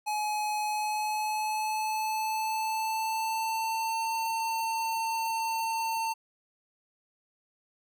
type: tone with pitch glide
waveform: square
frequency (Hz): 846 to 901.5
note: G#5 to A5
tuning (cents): +32 to +42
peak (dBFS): -29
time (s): 0.06-6.14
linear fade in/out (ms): 20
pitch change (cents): +110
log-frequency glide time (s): 0.63-4.06
effects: none